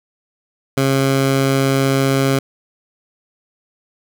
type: tone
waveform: 15% pulse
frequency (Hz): 135.6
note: C#3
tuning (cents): -38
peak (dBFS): -7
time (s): 0.77-2.39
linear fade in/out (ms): 5
effects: none